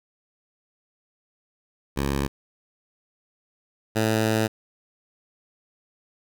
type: tone pair in turn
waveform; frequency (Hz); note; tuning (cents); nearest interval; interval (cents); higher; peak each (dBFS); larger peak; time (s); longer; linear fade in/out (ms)
10% pulse; 69.3 / 110.01; C#2 / A2; 0 / 0; minor sixth; 800; second; -15 / -12; second; 1.96-2.28 / 3.95-4.48; second; 20
effects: none